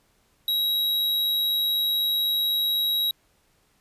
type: tone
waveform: square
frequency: 3848 Hz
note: B7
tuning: 46 cents flat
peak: -22 dBFS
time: 0.48-3.11 s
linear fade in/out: 2 ms
effects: pink hiss -65 dBFS RMS until 3.8 s + resampled to 32000 Hz